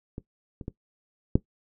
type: clicks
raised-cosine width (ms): 3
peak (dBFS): -22 / -25 / -20 / -6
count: 4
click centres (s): 0.181 / 0.612 / 0.681 / 1.355
effects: noise-tail reverb RT60 0.1 s tail -17 dB re dry